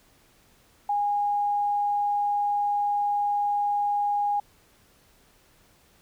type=tone; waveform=sine; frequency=820 Hz; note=G#5; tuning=22 cents flat; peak=-22 dBFS; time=0.89-4.4 s; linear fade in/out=5 ms; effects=pink hiss -60 dBFS RMS until 6.01 s